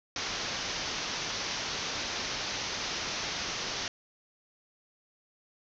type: low-pass noise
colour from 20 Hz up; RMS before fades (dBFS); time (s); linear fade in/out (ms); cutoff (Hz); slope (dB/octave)
white; -35; 0.16-3.88; 2; 6300; 96
effects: none